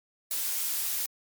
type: noise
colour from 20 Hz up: blue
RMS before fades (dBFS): -30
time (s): 0.31-1.06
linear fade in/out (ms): 2
effects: MP3 96 kbps